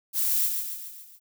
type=noise with echo; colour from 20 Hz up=violet; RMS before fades=-25 dBFS; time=0.13-0.5 s; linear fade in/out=50 ms; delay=140 ms; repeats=5; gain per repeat=-5 dB; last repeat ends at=1.2 s; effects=none